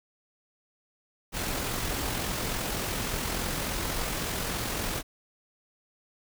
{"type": "noise with amplitude modulation", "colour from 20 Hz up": "pink", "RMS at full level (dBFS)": -30, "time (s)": [1.32, 5.03], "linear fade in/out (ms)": 50, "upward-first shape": "sine", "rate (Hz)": 43.5, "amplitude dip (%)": 30, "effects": []}